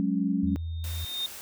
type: chord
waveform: sine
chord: F# suspended second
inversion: none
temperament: equal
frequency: 185 / 207.7 / 277.2 Hz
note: F#3 / G#3 / C#4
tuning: 0 / 0 / 0 cents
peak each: -28 dBFS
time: 0-0.56 s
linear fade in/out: 0 ms
type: tone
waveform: sine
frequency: 82.41 Hz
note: E2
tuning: in tune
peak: -30 dBFS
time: 0.43-1.05 s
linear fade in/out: 5 ms
type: tone with exponential growth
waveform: sine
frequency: 3666 Hz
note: A#7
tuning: 30 cents flat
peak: -26 dBFS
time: 0.47-1.26 s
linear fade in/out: 1 ms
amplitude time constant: 170 ms
type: noise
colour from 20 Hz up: white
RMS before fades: -42 dBFS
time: 0.84-1.41 s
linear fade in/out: 0 ms
effects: none